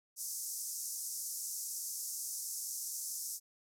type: band-pass noise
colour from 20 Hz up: pink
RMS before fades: -41 dBFS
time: 0.16-3.4 s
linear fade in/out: 50 ms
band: 5500 to 14000 Hz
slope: 48 dB/octave
effects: none